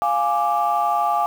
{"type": "chord", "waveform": "sine", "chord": "D diminished", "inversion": "first", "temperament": "equal", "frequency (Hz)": [698.5, 830.6, 1174.7], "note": ["F5", "Ab5", "D6"], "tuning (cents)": [0, 0, 0], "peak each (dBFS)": [-21, -20, -21], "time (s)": [0.02, 1.26], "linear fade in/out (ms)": 0, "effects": ["tanh soft clip ceiling -10 dBFS", "7-bit"]}